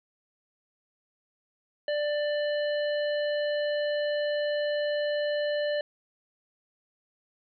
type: harmonic tone with a mistuned harmonic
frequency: 590 Hz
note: D5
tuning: 8 cents sharp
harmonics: 1 / 3 / 5 / 7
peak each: -26 / -36 / -40 / -43 dBFS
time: 1.88-5.81 s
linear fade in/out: 2 ms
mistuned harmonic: 5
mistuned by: +16 cents
effects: none